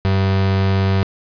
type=tone; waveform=35% pulse; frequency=96.4 Hz; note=G2; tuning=28 cents flat; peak=-12 dBFS; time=0.05-1.03 s; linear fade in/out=0 ms; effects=resampled to 11025 Hz + 8-bit